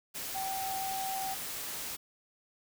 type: tone in noise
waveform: sine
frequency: 770 Hz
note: G5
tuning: 31 cents flat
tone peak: -34 dBFS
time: 0.34-1.35 s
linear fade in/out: 20 ms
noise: white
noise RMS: -39 dBFS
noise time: 0.14-1.97 s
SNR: +2 dB
effects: none